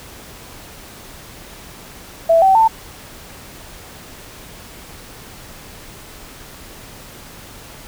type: tone with pitch steps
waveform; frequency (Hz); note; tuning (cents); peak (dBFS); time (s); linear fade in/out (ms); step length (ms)
sine; 661 / 768.1 / 892.6; E5 / G5 / A5; +5 / -35 / +25; -8; 2.29-2.68; 10; 130
effects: pink hiss -38 dBFS RMS until 7.87 s